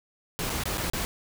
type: noise with dropouts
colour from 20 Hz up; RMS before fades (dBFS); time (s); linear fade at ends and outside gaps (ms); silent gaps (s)
pink; -30; 0.39-1.05; 0; 0.496-0.5 / 0.636-0.655 / 0.774-0.78 / 0.899-0.934
effects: none